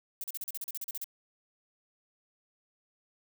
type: noise bursts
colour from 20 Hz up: violet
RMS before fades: -37 dBFS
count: 13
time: 0.21-1.043 s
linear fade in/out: 2 ms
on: 29 ms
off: 38 ms
effects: none